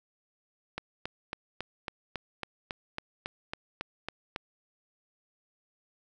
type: click train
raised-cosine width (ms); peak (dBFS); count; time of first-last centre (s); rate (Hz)
0.3; -18; 14; 0.78-4.361; 3.63
effects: none